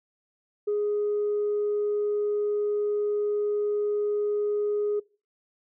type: tone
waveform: sine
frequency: 415.3 Hz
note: G#4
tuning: in tune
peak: -22 dBFS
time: 0.67-5 s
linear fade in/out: 10 ms
effects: noise-tail reverb RT60 0.4 s tail -25 dB re dry + tanh soft clip ceiling -20 dBFS